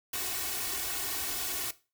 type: noise with comb filter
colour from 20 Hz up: white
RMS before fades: -34 dBFS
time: 0.13-1.71 s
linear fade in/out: 5 ms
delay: 2.7 ms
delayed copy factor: +0.9
effects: noise-tail reverb RT60 0.3 s tail -17 dB re dry